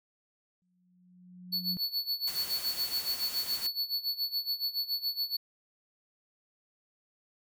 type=tone with exponential growth; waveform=sine; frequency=180.5 Hz; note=F#3; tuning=43 cents flat; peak=-34 dBFS; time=0.62-1.77 s; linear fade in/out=0 ms; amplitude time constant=250 ms
type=tone with tremolo; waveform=square; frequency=4435 Hz; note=C#8; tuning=in tune; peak=-28 dBFS; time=1.52-5.37 s; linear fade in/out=10 ms; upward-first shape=sine; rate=7.1 Hz; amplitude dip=85%
type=noise; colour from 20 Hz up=white; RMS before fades=-41 dBFS; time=2.27-3.67 s; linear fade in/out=5 ms
effects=none